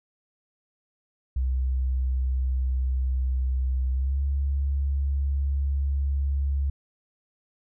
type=tone with pitch glide; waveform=sine; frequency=64.4 to 69.42 Hz; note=C2 to C#2; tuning=-27 to +3 cents; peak=-22 dBFS; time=1.36-6.7 s; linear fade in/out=5 ms; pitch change=+130 cents; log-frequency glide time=3.92-4.21 s; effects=none